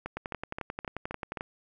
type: two click trains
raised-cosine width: 0.5 ms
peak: -19 / -20 dBFS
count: 15 / 6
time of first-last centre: 0.17-1.409 / 0.06-1.372 s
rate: 11.3 / 3.81 Hz
effects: none